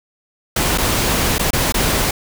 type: noise with dropouts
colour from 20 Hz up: pink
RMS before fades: -17 dBFS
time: 0.56-2.11 s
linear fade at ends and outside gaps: 5 ms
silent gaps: 0.777-0.782 / 1.383-1.393 / 1.507-1.531 / 1.723-1.742 s
effects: none

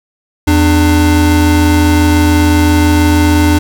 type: tone pair together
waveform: square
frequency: 83.6 / 297.9 Hz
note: E2 / D4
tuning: +25 / +25 cents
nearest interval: octave + minor seventh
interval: 2200 cents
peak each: -10 dBFS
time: 0.47-3.59 s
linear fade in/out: 10 ms
effects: none

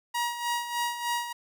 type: tone with tremolo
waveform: sawtooth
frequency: 953 Hz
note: A#5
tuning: 38 cents sharp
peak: -22 dBFS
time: 0.14-1.33 s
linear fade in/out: 10 ms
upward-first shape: sine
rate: 3.3 Hz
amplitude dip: 65%
effects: none

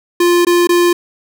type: tone with dropouts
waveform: square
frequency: 349.2 Hz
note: F4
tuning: in tune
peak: -9 dBFS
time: 0.2-0.93 s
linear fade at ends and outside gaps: 5 ms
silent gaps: 0.45-0.468 / 0.672-0.691 s
effects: none

